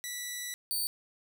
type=tone pair in turn; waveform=10% pulse; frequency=1962 / 4555 Hz; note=B6 / C#8; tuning=-12 / +46 cents; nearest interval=octave + minor third; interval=1458 cents; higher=second; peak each=-27 / -23 dBFS; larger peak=second; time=0.04-0.54 / 0.71-0.87 s; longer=first; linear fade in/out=0 ms; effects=none